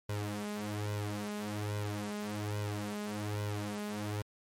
sawtooth tone with flanger, 104.1 Hz, G#2, 5 cents sharp, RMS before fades -37 dBFS, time 0.09-4.22 s, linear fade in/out 5 ms, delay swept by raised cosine 2 to 4.8 ms, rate 1.2 Hz, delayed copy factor +1, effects MP3 64 kbps

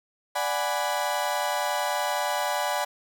35% pulse chord, G# half-diminished seventh, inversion second, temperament equal, 587.3 / 740 / 830.6 / 987.8 Hz, D5 / F#5 / G#5 / B5, 0 / 0 / 0 / 0 cents, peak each -29 dBFS, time 0.35-2.85 s, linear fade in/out 10 ms, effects none

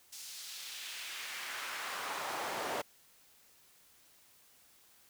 brown noise with high-pass filter sweep, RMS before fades -41 dBFS, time 0.12-2.82 s, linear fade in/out 10 ms, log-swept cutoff 5700 to 560 Hz, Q 1.2, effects white hiss -64 dBFS RMS until 5.09 s

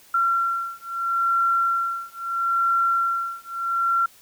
sine beating tone pair, 1365 / 1365.76 Hz, F6 / F6, -40 / -39 cents, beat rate 0.76 Hz, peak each -23 dBFS, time 0.14-4.06 s, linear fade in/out 5 ms, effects white hiss -52 dBFS RMS until 4.21 s

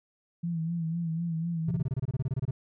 sine tone with vibrato, 166.2 Hz, E3, 15 cents sharp, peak -28 dBFS, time 0.43-1.83 s, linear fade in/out 10 ms, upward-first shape sine, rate 4 Hz, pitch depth 58 cents each way
triangle tone bursts, 130.81 Hz, C3, in tune, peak -24 dBFS, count 15, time 1.68-2.51 s, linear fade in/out 5 ms, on 32 ms, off 25 ms
effects none

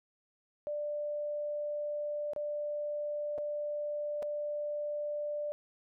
sine tone with dropouts, 591 Hz, D5, 11 cents sharp, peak -33 dBFS, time 0.67-5.52 s, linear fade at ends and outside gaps 0 ms, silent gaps 2.334-2.362 / 3.379-3.384 / 4.224-4.228 s, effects none

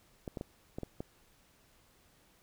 clicks, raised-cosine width 2 ms, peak -25 dBFS, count 6, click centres 0.278 / 0.372 / 0.411 / 0.785 / 0.833 / 1.005 s, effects pink hiss -66 dBFS RMS until 2.42 s

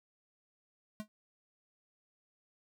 square tone with exponential decay, 213.4 Hz, G#3, 47 cents sharp, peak -35 dBFS, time 1-1.08 s, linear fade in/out 0 ms, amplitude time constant 16 ms, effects none

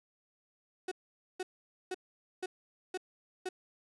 35% pulse tone bursts, 370.3 Hz, F#4, 1 cent sharp, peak -33 dBFS, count 6, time 0.88-3.49 s, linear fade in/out 5 ms, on 35 ms, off 480 ms, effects resampled to 24000 Hz + 11-bit

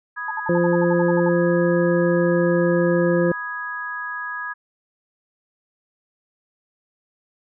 sine chord, G# minor, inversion first, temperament equal, 987.8 / 1244.5 / 1661.2 Hz, B5 / D#6 / G#6, 0 / 0 / 0 cents, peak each -34 / -33 / -28 dBFS, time 0.16-4.54 s, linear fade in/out 20 ms
sine tone bursts, 888 Hz, A5, 16 cents sharp, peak -24 dBFS, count 12, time 0.28-1.29 s, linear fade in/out 5 ms, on 31 ms, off 58 ms
harmonic tone, 173.1 Hz, F3, 15 cents flat, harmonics 1 / 2 / 3, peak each -20 / -20 / -20 dBFS, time 0.49-3.32 s, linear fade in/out 2 ms
effects none

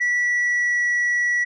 sine tone with pitch glide, 1951 to 1939.8 Hz, B6 to B6, -22 to -32 cents, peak -15 dBFS, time 0-1.45 s, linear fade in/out 20 ms, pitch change -10 cents, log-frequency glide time 0.28-0.83 s, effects tanh soft clip ceiling -17 dBFS

